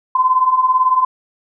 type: beating tone pair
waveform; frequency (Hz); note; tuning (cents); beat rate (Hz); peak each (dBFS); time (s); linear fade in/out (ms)
sine; 1011 / 1029; B5 / C6; +40 / -29; 18; -17 / -12; 0.15-1.05; 5
effects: none